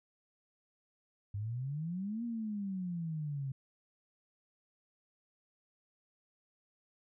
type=exponential two-way sweep; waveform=sine; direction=up then down; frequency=98 to 239.1 to 132.4 Hz; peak=-35 dBFS; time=1.34-3.52 s; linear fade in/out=5 ms; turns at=2.24 s; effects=none